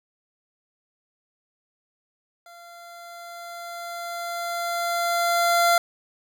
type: tone with level ramp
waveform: 25% pulse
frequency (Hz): 689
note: F5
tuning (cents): -24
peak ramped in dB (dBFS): -41 to -12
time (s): 2.46-5.78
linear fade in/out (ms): 2
effects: none